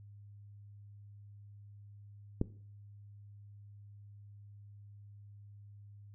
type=click; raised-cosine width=3 ms; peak=-17 dBFS; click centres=2.414 s; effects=noise-tail reverb RT60 0.5 s tail -18 dB re dry + added 102 Hz sine -51 dBFS peak until 6.14 s